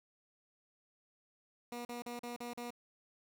15% pulse tone bursts, 240.5 Hz, B3, 46 cents flat, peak -35 dBFS, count 6, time 1.72-2.705 s, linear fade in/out 2 ms, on 130 ms, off 41 ms, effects none

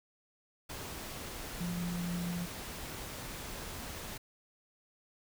sine tone in noise, 174.61 Hz, F3, in tune, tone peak -34 dBFS, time 1.6-2.46 s, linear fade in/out 10 ms, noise pink, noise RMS -43 dBFS, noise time 0.69-4.18 s, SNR +6 dB, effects none

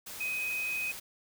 sine tone in noise, 2514 Hz, D#7, 17 cents sharp, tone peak -31 dBFS, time 0.2-0.92 s, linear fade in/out 10 ms, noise white, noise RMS -43 dBFS, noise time 0.06-1 s, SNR +9 dB, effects none

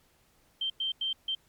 sine tone bursts at uneven times, 3136 Hz, G7, in tune, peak -28 dBFS, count 4, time 0.61-0.7 / 0.8-0.92 / 1.01-1.13 / 1.28-1.35 s, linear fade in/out 5 ms, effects pink hiss -66 dBFS RMS until 1.48 s + MP3 96 kbps

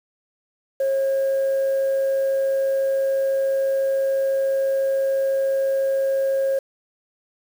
sine tone with amplitude modulation, 541 Hz, C#5, 42 cents flat, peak -15 dBFS, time 0.8-6.59 s, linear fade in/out 5 ms, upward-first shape sine, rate 114 Hz, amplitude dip 25%, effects tanh soft clip ceiling -16 dBFS + 7-bit

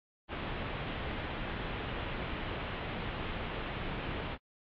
pink low-pass noise, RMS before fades -38 dBFS, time 0.28-4.38 s, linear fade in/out 50 ms, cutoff 3400 Hz, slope 48 dB/octave, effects AAC 48 kbps

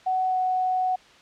sine tone with pitch glide, 747 to 741.4 Hz, F#5 to F#5, +16 to +3 cents, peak -21 dBFS, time 0.06-0.96 s, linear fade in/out 10 ms, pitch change -13 cents, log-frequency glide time 0.26-0.37 s, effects white hiss -52 dBFS RMS until 1.21 s + low-pass 4000 Hz 12 dB/octave

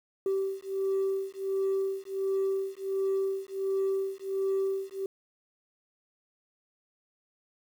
sine beating tone pair, 386.8 / 388.2 Hz, G4 / G4, -23 / -17 cents, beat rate 1.4 Hz, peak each -29 dBFS, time 0.26-5.06 s, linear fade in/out 2 ms, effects tanh soft clip ceiling -23 dBFS + 9-bit

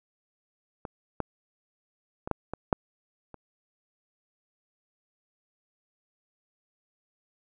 clicks, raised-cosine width 1 ms, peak -22 / -14 / -20 / -11 / -19 / -7 / -29 dBFS, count 7, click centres 0.852 / 1.203 / 2.275 / 2.313 / 2.536 / 2.728 / 3.343 s, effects none

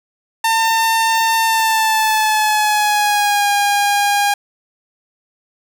sawtooth tone with pitch glide, 902 to 812.9 Hz, A5 to G#5, +43 to -37 cents, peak -9 dBFS, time 0.44-4.34 s, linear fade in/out 5 ms, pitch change -180 cents, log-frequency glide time 1.41-3.5 s, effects none

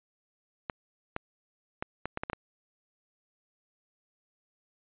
clicks, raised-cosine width 0.5 ms, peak -17 dBFS, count 8, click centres 0.698 / 1.164 / 1.825 / 2.056 / 2.174 / 2.235 / 2.299 / 2.332 s, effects resampled to 8000 Hz

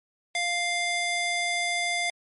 square tone with high-pass filter, 698.5 Hz, F5, in tune, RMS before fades -27 dBFS, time 0.35-2.1 s, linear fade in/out 2 ms, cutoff 1400 Hz, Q 1.4, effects MP3 48 kbps

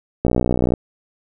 click train, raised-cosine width 2 ms, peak -4 dBFS, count 31, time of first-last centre 0.25-0.738 s, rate 61.5 Hz, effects none

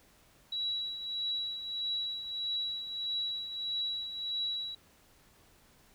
sine tone with tremolo, 3904 Hz, B7, 21 cents flat, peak -30 dBFS, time 0.52-4.75 s, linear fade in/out 5 ms, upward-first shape triangle, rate 1.6 Hz, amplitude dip 65%, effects pink hiss -63 dBFS RMS until 5.94 s

